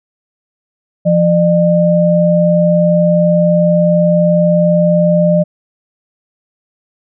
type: tone pair together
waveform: sine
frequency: 172.2 / 603.8 Hz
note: F3 / D5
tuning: -24 / +48 cents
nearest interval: octave + minor seventh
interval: 2172 cents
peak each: -10 dBFS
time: 1.05-5.44 s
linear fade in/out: 20 ms
effects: none